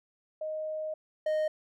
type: tone pair in turn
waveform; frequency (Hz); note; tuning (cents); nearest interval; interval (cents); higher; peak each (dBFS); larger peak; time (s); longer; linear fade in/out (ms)
sine / triangle; 622.3 / 618.7; D#5 / D#5; 0 / -10; unison; 10; first; -32 / -24; second; 0.41-0.94 / 1.26-1.48; first; 5
effects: none